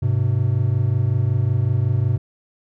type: tone pair together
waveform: triangle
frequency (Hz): 101.7 / 127.1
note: G#2 / C3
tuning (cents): -36 / -50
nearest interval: major third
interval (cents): 386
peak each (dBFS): -17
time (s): 0.02-2.18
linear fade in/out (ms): 10
effects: none